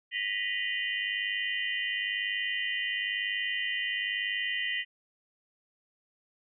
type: tone cluster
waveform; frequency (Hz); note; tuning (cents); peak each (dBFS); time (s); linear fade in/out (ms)
sine; 1877 / 1978 / 2468 / 2813 / 3052; A#6 / B6 / D#7 / F7 / G7; +11 / +2 / -15 / +12 / -47; -36 / -33 / -39 / -37 / -36; 0.11-4.85; 50
effects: none